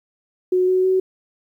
sine tone with pitch steps, 366.8 / 371.1 / 375.4 Hz, F#4 / F#4 / F#4, -15 / +5 / +25 cents, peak -14 dBFS, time 0.52-1 s, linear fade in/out 5 ms, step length 160 ms, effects 9-bit

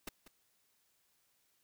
pink noise with echo, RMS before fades -42 dBFS, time 0.07-0.09 s, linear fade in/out 5 ms, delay 190 ms, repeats 1, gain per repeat -14 dB, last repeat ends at 0.28 s, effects white hiss -75 dBFS RMS until 1.63 s

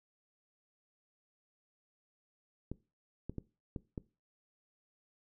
clicks, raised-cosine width 3 ms, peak -26 dBFS, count 5, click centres 2.716 / 3.296 / 3.383 / 3.762 / 3.978 s, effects noise-tail reverb RT60 0.3 s tail -20 dB re dry

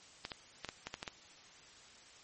clicks, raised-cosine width 0.2 ms, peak -22 dBFS, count 8, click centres 0.251 / 0.318 / 0.647 / 0.689 / 0.87 / 0.941 / 1.029 / 1.078 s, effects white hiss -58 dBFS RMS until 2.23 s + MP3 32 kbps

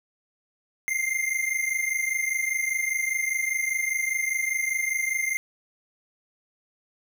square tone pair together, 2087 / 2112 Hz, C7 / C7, -5 / +16 cents, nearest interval unison, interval 21 cents, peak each -28 dBFS, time 0.88-5.37 s, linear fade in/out 0 ms, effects none

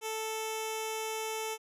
10% pulse tone with notch filter, 440 Hz, A4, in tune, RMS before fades -36 dBFS, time 0.01-1.58 s, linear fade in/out 50 ms, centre 1600 Hz, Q 1.1, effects resampled to 32000 Hz

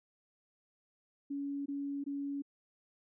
sine tone bursts, 281.5 Hz, C#4, 27 cents sharp, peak -35 dBFS, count 3, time 1.3-2.422 s, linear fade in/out 10 ms, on 360 ms, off 21 ms, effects none

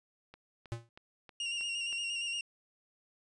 click train, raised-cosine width 0.3 ms, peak -35 dBFS, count 6, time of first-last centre 0.34-1.927 s, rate 3.15 Hz
square tone with exponential decay, 116.54 Hz, A#2, in tune, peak -32 dBFS, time 0.72-0.89 s, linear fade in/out 0 ms, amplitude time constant 36 ms
40% pulse tone with vibrato, 2794 Hz, F7, in tune, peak -33 dBFS, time 1.4-2.41 s, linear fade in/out 2 ms, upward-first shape square, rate 8.6 Hz, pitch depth 29 cents each way
effects resampled to 22050 Hz

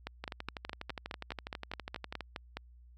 two click trains, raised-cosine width 0.3 ms, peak -23 / -22 dBFS, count 25 / 13, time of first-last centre 0.24-2.207 / 0.07-2.57 s, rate 12.2 / 4.8 Hz, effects added 60 Hz sine -54 dBFS peak until 2.97 s

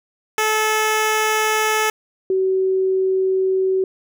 10% pulse / sine tone pair in turn, 433.2 / 378.6 Hz, A4 / F#4, -27 / +40 cents, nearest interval major second, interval 233 cents, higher first, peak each -8 / -15 dBFS, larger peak first, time 0.38-1.9 / 2.3-3.84 s, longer second, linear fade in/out 2 ms, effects none

